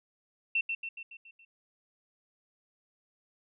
sine tone with echo, 2699 Hz, E7, 40 cents sharp, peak -25 dBFS, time 0.55-0.61 s, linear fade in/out 5 ms, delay 140 ms, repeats 6, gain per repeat -5 dB, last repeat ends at 1.45 s, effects none

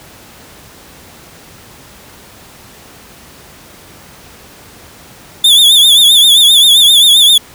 45% pulse tone with vibrato, 3500 Hz, A7, 10 cents flat, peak -3 dBFS, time 5.44-7.38 s, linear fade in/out 5 ms, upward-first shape triangle, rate 7.6 Hz, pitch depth 110 cents each way, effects pink hiss -37 dBFS RMS until 7.54 s + high-pass 60 Hz 12 dB/octave

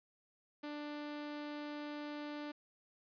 sawtooth tone, 295.3 Hz, D4, 10 cents sharp, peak -38 dBFS, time 0.63-2.52 s, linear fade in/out 10 ms, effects resampled to 11025 Hz + 11-bit

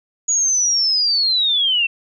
sine linear sweep, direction down, 6800 to 2662 Hz, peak -14 dBFS, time 0.28-1.87 s, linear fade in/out 10 ms, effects none

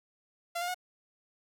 sawtooth tone with pitch steps, 687 / 706.3 / 726.2 Hz, F5 / F5 / F#5, -29 / +19 / -33 cents, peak -28 dBFS, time 0.55-0.745 s, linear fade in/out 10 ms, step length 65 ms, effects none

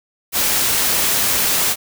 white noise, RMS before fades -17 dBFS, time 0.32-1.76 s, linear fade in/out 50 ms, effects none

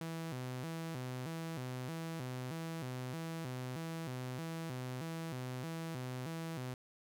sawtooth tone with vibrato, 144.3 Hz, D3, 30 cents flat, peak -36 dBFS, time 0.01-6.74 s, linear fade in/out 2 ms, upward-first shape square, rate 1.6 Hz, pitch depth 220 cents each way, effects none

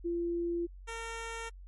sine / 10% pulse tone pair in turn, 342.7 / 457.4 Hz, F4 / A#4, -33 / -33 cents, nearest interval perfect fourth, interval 500 cents, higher second, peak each -30 / -30 dBFS, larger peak neither, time 0.04-0.67 / 0.87-1.5 s, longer neither, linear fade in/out 20 ms, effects added 46 Hz sine -46 dBFS peak until 1.67 s + MP3 48 kbps

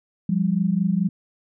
sine tone pair together, 174.61 / 199.26 Hz, F3 / G3, 0 / +29 cents, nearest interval major second, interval 229 cents, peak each -21 dBFS, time 0.29-1.09 s, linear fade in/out 5 ms, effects none

